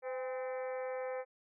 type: harmonic tone with a mistuned harmonic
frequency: 256.5 Hz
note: C4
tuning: 34 cents flat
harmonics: 2 / 3 / 4 / 5 / 6 / 7 / 8 / 9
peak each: -37 / -46 / -52 / -52 / -56 / -53 / -55 / -56 dBFS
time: 0.02-1.25 s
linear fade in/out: 50 ms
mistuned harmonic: 3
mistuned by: +61 cents
effects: none